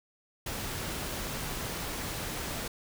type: noise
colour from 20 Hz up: pink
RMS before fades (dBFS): -36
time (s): 0.46-2.68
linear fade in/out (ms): 5
effects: none